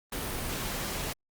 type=noise; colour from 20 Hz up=pink; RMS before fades=-34 dBFS; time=0.12-1.13 s; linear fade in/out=5 ms; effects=Opus 32 kbps